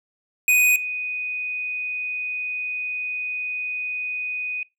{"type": "tone pair in turn", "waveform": ["square", "sine"], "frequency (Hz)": [2489, 2489], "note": ["D#7", "D#7"], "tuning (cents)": [0, 0], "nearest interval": "unison", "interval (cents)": 0, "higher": "neither", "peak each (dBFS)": [-15, -25], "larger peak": "first", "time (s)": [[0.48, 0.76], [0.76, 4.63]], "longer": "second", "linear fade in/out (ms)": 2, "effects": ["noise-tail reverb RT60 0.2 s tail -22 dB re dry"]}